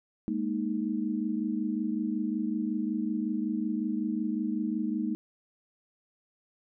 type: chord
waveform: sine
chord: Ab suspended second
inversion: none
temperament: equal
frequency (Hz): 207.7 / 233.1 / 311.1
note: Ab3 / Bb3 / Eb4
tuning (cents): 0 / 0 / 0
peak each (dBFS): -32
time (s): 0.28-5.15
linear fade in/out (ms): 0
effects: none